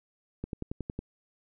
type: click train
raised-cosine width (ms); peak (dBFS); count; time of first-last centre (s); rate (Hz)
3; -21; 7; 0.44-0.99; 10.9
effects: none